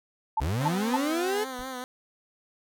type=tone bursts; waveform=sine; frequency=880 Hz; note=A5; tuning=in tune; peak=-22 dBFS; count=3; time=0.37-0.966 s; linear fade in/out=5 ms; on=32 ms; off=250 ms
type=linear sweep; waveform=35% pulse; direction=up; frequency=58.5 to 438 Hz; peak=-24 dBFS; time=0.4-1.45 s; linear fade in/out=20 ms
type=tone with vibrato; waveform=10% pulse; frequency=256.3 Hz; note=C4; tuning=36 cents flat; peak=-26 dBFS; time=0.61-1.84 s; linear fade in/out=0 ms; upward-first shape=sine; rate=4.9 Hz; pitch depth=54 cents each way
type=noise with exponential decay; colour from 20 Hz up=brown; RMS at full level=-39 dBFS; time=1.59-1.71 s; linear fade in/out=1 ms; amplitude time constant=25 ms
effects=none